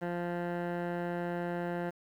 15% pulse tone with low-pass filter, 174.1 Hz, F3, 5 cents flat, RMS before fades -35 dBFS, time 0.01-1.91 s, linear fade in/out 20 ms, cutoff 1500 Hz, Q 1.3, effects 10-bit

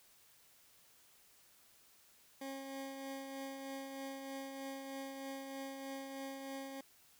20% pulse tone with tremolo, 270.9 Hz, C#4, 40 cents flat, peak -37 dBFS, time 2.41-6.81 s, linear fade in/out 5 ms, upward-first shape triangle, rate 3.2 Hz, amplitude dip 40%, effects white hiss -66 dBFS RMS until 7.19 s

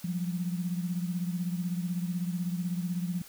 sine beating tone pair, 174.61 / 190.61 Hz, F3 / G3, 0 / -48 cents, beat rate 16 Hz, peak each -30 / -36 dBFS, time 0.04-3.22 s, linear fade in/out 5 ms, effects white hiss -51 dBFS RMS until 3.28 s

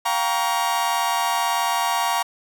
40% pulse chord, G half-diminished seventh, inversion third, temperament just, 705.6 / 784 / 940.8 / 1128.9 Hz, F5 / G5 / Bb5 / Db6, +18 / 0 / +16 / +31 cents, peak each -26 / -27 / -22 / -26 dBFS, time 0.05-2.23 s, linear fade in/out 10 ms, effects none

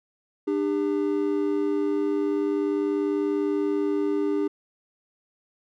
triangle tone pair together, 299.6 / 400 Hz, D4 / G4, +35 / +35 cents, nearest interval perfect fourth, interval 500 cents, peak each -23 dBFS, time 0.47-4.48 s, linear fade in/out 10 ms, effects none

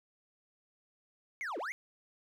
triangle linear two-way sweep, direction down then up, 2252 to 289.2 to 2252 Hz, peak -34 dBFS, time 1.41-1.72 s, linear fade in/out 0 ms, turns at 1.58 s, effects none

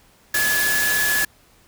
sine tone in noise, 1705 Hz, G#6, 45 cents sharp, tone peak -19 dBFS, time 0.34-1.25 s, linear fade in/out 5 ms, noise white, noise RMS -23 dBFS, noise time 0.34-1.25 s, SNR +1 dB, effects pink hiss -55 dBFS RMS until 1.67 s

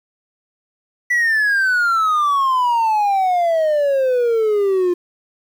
triangle exponential sweep, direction down, 1974 to 349.2 Hz, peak -11 dBFS, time 1.1-4.94 s, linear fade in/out 10 ms, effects tanh soft clip ceiling -7 dBFS + 8-bit

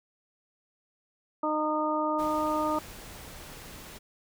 harmonic tone, 306.4 Hz, D#4, 27 cents flat, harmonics 1 / 2 / 3 / 4, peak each -31 / -31 / -31 / -31 dBFS, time 1.43-2.79 s, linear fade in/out 5 ms
pink noise, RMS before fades -45 dBFS, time 2.18-3.99 s, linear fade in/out 20 ms
effects none

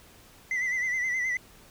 sine tone with vibrato, 2012 Hz, B6, 32 cents sharp, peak -23 dBFS, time 0.51-1.37 s, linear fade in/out 2 ms, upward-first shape sine, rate 9.5 Hz, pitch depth 60 cents each way, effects tanh soft clip ceiling -25 dBFS + pink hiss -54 dBFS RMS until 1.7 s

